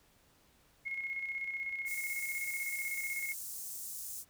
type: tone with tremolo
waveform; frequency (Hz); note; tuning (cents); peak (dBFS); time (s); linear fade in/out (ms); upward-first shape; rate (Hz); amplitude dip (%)
sine; 2163; C#7; -43; -34; 0.85-3.34; 20; square; 16; 45
type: high-pass noise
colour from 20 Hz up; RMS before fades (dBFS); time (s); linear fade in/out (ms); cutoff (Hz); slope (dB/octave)
pink; -43; 1.85-4.25; 50; 6900; 24
effects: pink hiss -67 dBFS RMS until 4.29 s